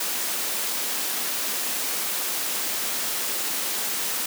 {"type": "high-pass noise", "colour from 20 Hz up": "white", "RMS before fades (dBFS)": -27, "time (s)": [0, 4.26], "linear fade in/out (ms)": 5, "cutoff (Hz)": 190, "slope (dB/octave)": 24, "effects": []}